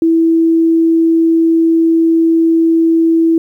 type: tone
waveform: sine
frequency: 328.3 Hz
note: E4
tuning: 7 cents flat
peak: -7 dBFS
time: 0.02-3.38 s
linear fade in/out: 2 ms
effects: 8-bit